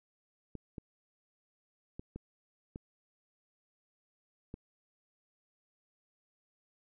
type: clicks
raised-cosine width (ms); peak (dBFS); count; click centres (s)
3; -29; 6; 0.553 / 0.782 / 1.995 / 2.16 / 2.759 / 4.541
effects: none